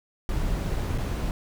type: noise with dropouts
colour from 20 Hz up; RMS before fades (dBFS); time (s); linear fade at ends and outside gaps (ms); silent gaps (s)
brown; -27; 0.29-1.31; 1; 0.979-0.983
effects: none